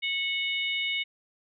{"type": "harmonic tone", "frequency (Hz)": 735, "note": "F#5", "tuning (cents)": -12, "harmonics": [3, 4, 5], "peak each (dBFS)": [-29, -32, -34], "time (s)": [0.02, 1.04], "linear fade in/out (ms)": 20, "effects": []}